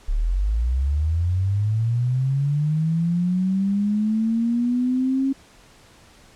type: linear sweep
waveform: sine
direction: up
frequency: 33.65 to 272.3 Hz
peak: -18 dBFS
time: 0.08-5.33 s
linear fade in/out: 10 ms
effects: pink hiss -51 dBFS RMS until 6.35 s + low-pass 9000 Hz 12 dB/octave